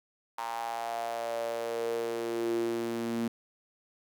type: tone with high-pass filter sweep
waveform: sawtooth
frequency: 116.2 Hz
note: A#2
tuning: 5 cents flat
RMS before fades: -33 dBFS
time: 0.38-3.28 s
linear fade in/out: 5 ms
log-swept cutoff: 910 to 250 Hz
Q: 6.6
effects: none